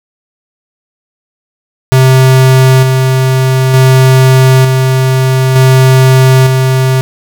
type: tone with tremolo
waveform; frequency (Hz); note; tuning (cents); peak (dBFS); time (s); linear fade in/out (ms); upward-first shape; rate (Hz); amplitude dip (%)
square; 130.81; C3; 0; -3; 1.92-7.01; 0; square; 0.55; 35
effects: none